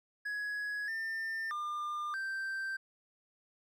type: tone with pitch steps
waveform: triangle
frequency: 1675 / 1800 / 1201 / 1565 Hz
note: G#6 / A6 / D6 / G6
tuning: +14 / +39 / +38 / -3 cents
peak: -33 dBFS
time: 0.25-2.77 s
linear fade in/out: 10 ms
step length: 630 ms
effects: none